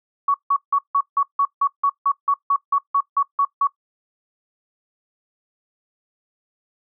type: tone bursts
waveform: sine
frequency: 1122 Hz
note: C#6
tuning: 21 cents sharp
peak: -14 dBFS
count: 16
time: 0.28-3.672 s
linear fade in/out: 5 ms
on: 62 ms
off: 160 ms
effects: noise-tail reverb RT60 0.1 s tail -19 dB re dry